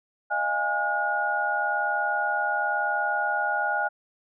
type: tone cluster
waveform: sine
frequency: 613 / 694 / 822 / 1439 Hz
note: D#5 / F5 / G#5 / F#6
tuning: -26 / -11 / -18 / -49 cents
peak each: -33 / -33 / -27 / -26 dBFS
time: 0.3-3.89 s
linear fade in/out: 20 ms
effects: none